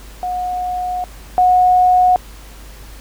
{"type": "tone pair in turn", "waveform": "sine", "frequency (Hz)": [726, 729.5], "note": ["F#5", "F#5"], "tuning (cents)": [-33, -25], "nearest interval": "unison", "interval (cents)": 8, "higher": "second", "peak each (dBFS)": [-18, -8], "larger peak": "second", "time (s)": [[0.23, 1.04], [1.38, 2.16]], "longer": "first", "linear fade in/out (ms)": 0, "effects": ["added 50 Hz sine -35 dBFS peak until 3 s", "pink hiss -41 dBFS RMS until 3 s"]}